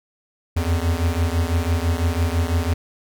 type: beating tone pair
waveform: square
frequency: 81.9 / 87.9 Hz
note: E2 / F2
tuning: -11 / +12 cents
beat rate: 6 Hz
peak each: -21 / -23 dBFS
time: 0.56-2.74 s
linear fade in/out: 10 ms
effects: none